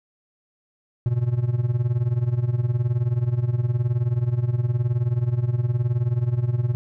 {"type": "tone with tremolo", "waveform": "triangle", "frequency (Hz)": 120.6, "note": "B2", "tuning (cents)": -41, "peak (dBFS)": -14, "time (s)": [1.06, 6.75], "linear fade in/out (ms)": 0, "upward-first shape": "sine", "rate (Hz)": 19, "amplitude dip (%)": 80, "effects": []}